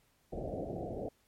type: low-pass noise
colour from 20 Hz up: white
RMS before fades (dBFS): -39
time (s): 0.32-1.09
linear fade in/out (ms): 10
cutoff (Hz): 730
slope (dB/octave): 96
effects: pink hiss -71 dBFS RMS until 1.27 s + MP3 64 kbps